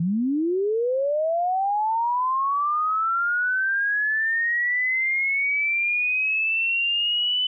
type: linear sweep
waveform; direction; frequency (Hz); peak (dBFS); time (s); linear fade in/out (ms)
sine; up; 158.7 to 3015; -20; 0-7.47; 5
effects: none